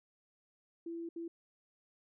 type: tone bursts at uneven times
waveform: sine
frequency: 335.3 Hz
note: E4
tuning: 30 cents sharp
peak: -39 dBFS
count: 2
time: 0.86-1.09 / 1.16-1.28 s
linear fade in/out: 5 ms
effects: none